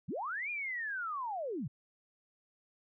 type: linear two-way sweep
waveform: sine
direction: up then down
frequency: 105.9 to 2458 to 105.9 Hz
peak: -35 dBFS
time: 0.08-1.68 s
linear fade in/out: 10 ms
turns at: 0.5 s
effects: none